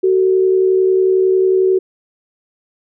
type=tone pair together; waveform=sine; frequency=375.9 / 447 Hz; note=F#4 / A4; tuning=+27 / +27 cents; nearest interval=minor third; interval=300 cents; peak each=-10 / -20 dBFS; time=0.03-1.79 s; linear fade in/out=10 ms; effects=none